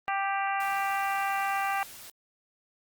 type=harmonic tone; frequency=393.5 Hz; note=G4; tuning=7 cents sharp; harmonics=2 / 3 / 4 / 5 / 6 / 7; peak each=-29 / -33 / -35 / -37 / -39 / -40 dBFS; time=0.08-1.83 s; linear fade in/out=0 ms
type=noise; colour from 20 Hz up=white; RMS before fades=-46 dBFS; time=0.6-2.1 s; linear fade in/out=2 ms
effects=Opus 32 kbps